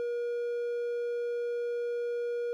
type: tone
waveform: triangle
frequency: 477.5 Hz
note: A#4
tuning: 42 cents sharp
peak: -28 dBFS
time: 0-2.53 s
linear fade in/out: 0 ms
effects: none